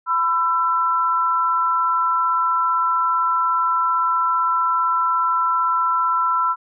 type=tone pair together; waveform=sine; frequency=1003 / 1338.8 Hz; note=B5 / E6; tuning=+26 / +26 cents; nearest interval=perfect fourth; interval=500 cents; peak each=-20 / -18 dBFS; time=0.06-6.56 s; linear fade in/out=50 ms; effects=none